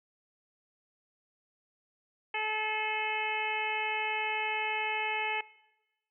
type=harmonic tone; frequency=431.6 Hz; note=A4; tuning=33 cents flat; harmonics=1 / 2 / 3 / 4 / 5 / 6 / 7; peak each=-42 / -35 / -46 / -40 / -36 / -36 / -42 dBFS; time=2.34-5.41 s; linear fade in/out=5 ms; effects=noise-tail reverb RT60 1.0 s tail -20 dB re dry